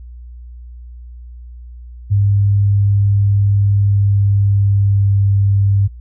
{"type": "tone with pitch glide", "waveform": "sine", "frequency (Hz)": [100.8, 99.53], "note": ["G2", "G2"], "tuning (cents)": [49, 27], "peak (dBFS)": -10, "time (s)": [2.1, 5.88], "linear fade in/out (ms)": 20, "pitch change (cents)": -22, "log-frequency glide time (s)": [3.71, 5.21], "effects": ["noise-tail reverb RT60 0.1 s tail -20 dB re dry", "added 60 Hz sine -31 dBFS peak until 6 s"]}